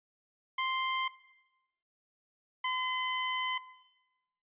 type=tone pair in turn; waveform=20% pulse; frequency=1046 / 1021.5 Hz; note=C6 / C6; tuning=-1 / -42 cents; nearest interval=unison; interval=41 cents; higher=first; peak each=-25 dBFS; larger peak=neither; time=0.58-1.08 / 2.64-3.58 s; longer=second; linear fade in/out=5 ms; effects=noise-tail reverb RT60 1.0 s tail -17 dB re dry + resampled to 8000 Hz